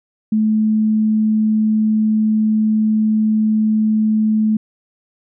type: tone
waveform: sine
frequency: 216.5 Hz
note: A3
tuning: 28 cents flat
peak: -12 dBFS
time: 0.32-4.57 s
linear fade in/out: 5 ms
effects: none